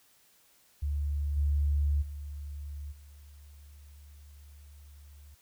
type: tone with level steps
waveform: sine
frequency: 72.4 Hz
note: D2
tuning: 24 cents flat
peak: -28 / -24 / -37 / -49 dBFS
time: 0.82-5.35 s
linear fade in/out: 10 ms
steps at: 1.36 / 2.01 / 2.91 s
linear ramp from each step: 20 ms
effects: white hiss -64 dBFS RMS until 5.41 s